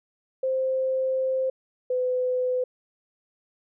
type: tone pair in turn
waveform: sine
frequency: 523.3 / 504.5 Hz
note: C5 / B4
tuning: 0 / +37 cents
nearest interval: minor second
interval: 63 cents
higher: first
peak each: -22 dBFS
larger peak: neither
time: 0.43-1.5 / 1.9-2.64 s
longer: first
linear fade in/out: 5 ms
effects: none

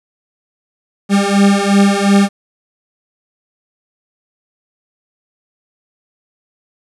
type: beating tone pair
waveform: 40% pulse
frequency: 198.1 / 200.9 Hz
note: G3 / G3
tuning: +18 / +43 cents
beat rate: 2.8 Hz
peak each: -11 dBFS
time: 1.09-2.29 s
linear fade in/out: 50 ms
effects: resampled to 24000 Hz + 7-bit

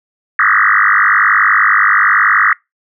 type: tone with frequency modulation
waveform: sine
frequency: 1569 Hz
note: G6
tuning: 1 cent sharp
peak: -7 dBFS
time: 0.39-2.53 s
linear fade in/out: 2 ms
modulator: 50.5 Hz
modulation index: 7.9
effects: noise-tail reverb RT60 0.2 s tail -25 dB re dry

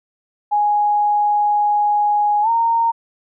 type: tone with pitch glide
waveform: sine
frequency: 830.6 to 921.6 Hz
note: G#5 to A#5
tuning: 0 to -20 cents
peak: -13 dBFS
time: 0.51-2.92 s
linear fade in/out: 20 ms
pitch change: +180 cents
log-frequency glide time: 2.42-2.49 s
effects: none

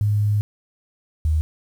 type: tone pair in turn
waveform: sine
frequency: 104.3 / 77.62 Hz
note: G#2 / D#2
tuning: +8 / -4 cents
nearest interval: perfect fourth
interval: 512 cents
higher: first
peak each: -16 dBFS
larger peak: neither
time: 0.01-0.41 / 1.25-1.41 s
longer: first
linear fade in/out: 0 ms
effects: 8-bit

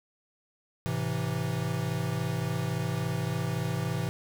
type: chord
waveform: square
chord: A minor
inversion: none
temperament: equal with one note detuned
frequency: 107.24 / 130.81 / 164.81 Hz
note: A2 / C3 / E3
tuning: -44 / 0 / 0 cents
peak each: -35 / -33 / -33 dBFS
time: 0.86-4.09 s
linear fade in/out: 0 ms
effects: none

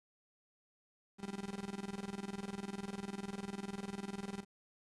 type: tone with tremolo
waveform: 35% pulse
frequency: 197.8 Hz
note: G3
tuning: 16 cents sharp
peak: -37 dBFS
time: 1.18-4.45 s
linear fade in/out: 50 ms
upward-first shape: square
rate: 20 Hz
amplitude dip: 80%
effects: resampled to 24000 Hz + 11-bit

